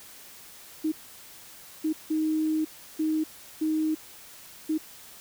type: tone bursts at uneven times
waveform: sine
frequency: 312.6 Hz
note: D#4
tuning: 8 cents sharp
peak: -23 dBFS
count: 6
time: 0.84-0.92 / 1.84-1.93 / 2.1-2.65 / 2.99-3.24 / 3.61-3.95 / 4.69-4.78 s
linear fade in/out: 10 ms
effects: white hiss -48 dBFS RMS until 5.2 s